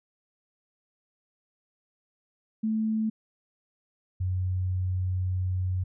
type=tone pair in turn; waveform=sine; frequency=219.1 / 92.12 Hz; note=A3 / F#2; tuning=-7 / -7 cents; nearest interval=octave + minor third; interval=1500 cents; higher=first; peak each=-24 / -25 dBFS; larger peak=first; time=2.63-3.1 / 4.2-5.84 s; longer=second; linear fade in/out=10 ms; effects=none